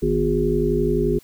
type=harmonic tone with a mistuned harmonic; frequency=51.5 Hz; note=G#1; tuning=14 cents flat; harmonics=1 / 3 / 5 / 7 / 8; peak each=-25 / -25 / -25 / -22 / -22 dBFS; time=0.02-1.19 s; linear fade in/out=10 ms; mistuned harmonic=5; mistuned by=-77 cents; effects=white hiss -53 dBFS RMS until 1.23 s